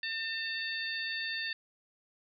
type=harmonic tone with a mistuned harmonic; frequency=902 Hz; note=A5; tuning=43 cents sharp; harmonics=2 / 3 / 4 / 5; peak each=-36 / -41 / -41 / -40 dBFS; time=0.03-1.53 s; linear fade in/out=2 ms; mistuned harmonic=3; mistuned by=-16 cents; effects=none